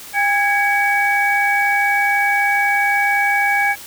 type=tone cluster; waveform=sine; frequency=807 / 1655 / 2268 Hz; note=G#5 / G#6 / C#7; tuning=-50 / -6 / +39 cents; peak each=-18 dBFS; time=0.13-3.76 s; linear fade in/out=50 ms; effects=white hiss -36 dBFS RMS until 3.86 s